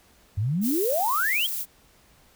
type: exponential sweep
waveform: sine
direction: up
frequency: 92.5 to 3343 Hz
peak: -22 dBFS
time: 0.37-1.47 s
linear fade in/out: 10 ms
type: noise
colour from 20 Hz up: violet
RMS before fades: -30 dBFS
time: 0.61-1.66 s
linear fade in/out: 50 ms
effects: pink hiss -58 dBFS RMS until 2.35 s